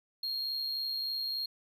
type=tone with amplitude modulation; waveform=triangle; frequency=4247 Hz; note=C8; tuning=25 cents sharp; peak=-30 dBFS; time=0.23-1.46 s; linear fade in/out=5 ms; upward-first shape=sine; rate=63.4 Hz; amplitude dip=25%; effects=none